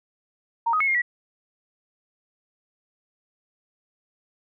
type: tone with pitch steps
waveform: sine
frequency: 926 / 1255 / 2190 / 2127 / 1939 Hz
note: A#5 / D#6 / C#7 / C7 / B6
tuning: -12 / +15 / -22 / +28 / -32 cents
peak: -19 dBFS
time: 0.66-1.02 s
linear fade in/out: 10 ms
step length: 72 ms
effects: none